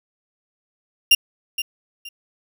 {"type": "tone with echo", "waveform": "35% pulse", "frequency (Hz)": 2794, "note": "F7", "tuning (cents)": 0, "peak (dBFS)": -8, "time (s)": [1.11, 1.15], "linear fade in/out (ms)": 5, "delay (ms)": 470, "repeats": 2, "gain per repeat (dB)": -12, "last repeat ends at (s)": 2.09, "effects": []}